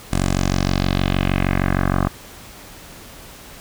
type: tone with low-pass filter sweep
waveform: 10% pulse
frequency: 46.44 Hz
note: F#1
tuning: 7 cents sharp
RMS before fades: -19 dBFS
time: 0.11-2.09 s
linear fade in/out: 20 ms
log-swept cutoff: 9400 to 1200 Hz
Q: 2.3
effects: pink hiss -40 dBFS RMS until 3.6 s